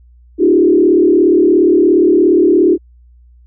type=tone with frequency modulation; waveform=sine; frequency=349.2 Hz; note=F4; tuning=in tune; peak=-6 dBFS; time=0.38-2.78 s; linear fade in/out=50 ms; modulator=37.1 Hz; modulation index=1.4; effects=added 60 Hz sine -41 dBFS peak until 3.46 s